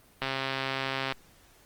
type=click train; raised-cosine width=0.3 ms; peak=-14 dBFS; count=122; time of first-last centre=0.22-1.123 s; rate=134 Hz; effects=pink hiss -59 dBFS RMS until 1.65 s + Opus 32 kbps